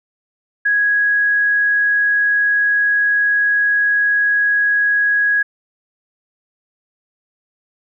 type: tone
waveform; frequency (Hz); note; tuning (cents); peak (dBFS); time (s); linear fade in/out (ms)
sine; 1661.2; G#6; 0; -12; 0.65-5.43; 10
effects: none